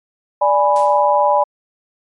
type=chord; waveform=sine; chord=G# diminished; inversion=second; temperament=equal; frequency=587.3 / 830.6 / 987.8 Hz; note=D5 / G#5 / B5; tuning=0 / 0 / 0 cents; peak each=-15 dBFS; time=0.41-1.44 s; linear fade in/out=10 ms
type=noise with exponential decay; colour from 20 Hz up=white; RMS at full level=-33 dBFS; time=0.76-1.13 s; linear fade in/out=0 ms; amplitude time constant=80 ms
effects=MP3 48 kbps